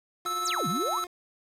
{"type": "tone with tremolo", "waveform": "25% pulse", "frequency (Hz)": 356.2, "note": "F4", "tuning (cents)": 34, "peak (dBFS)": -33, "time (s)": [0.25, 1.07], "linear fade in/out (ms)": 2, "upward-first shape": "sine", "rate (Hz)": 18, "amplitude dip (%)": 50}
{"type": "tone", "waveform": "square", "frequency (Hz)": 1312, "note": "E6", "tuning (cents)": -9, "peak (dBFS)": -29, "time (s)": [0.26, 1.04], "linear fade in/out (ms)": 0}
{"type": "exponential two-way sweep", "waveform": "sine", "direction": "down then up", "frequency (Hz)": [8870, 144, 1237], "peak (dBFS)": -29, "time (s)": [0.45, 0.99], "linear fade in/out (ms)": 5, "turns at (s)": 0.68}
{"effects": ["resampled to 32000 Hz", "9-bit"]}